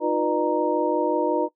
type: tone cluster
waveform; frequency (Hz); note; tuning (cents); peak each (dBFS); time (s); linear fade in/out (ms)
sine; 310.4 / 355.9 / 490 / 603 / 933; D#4 / F4 / B4 / D5 / A#5; -4 / +33 / -14 / +46 / +1; -26; 0-1.49; 50
effects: noise-tail reverb RT60 0.1 s tail -19 dB re dry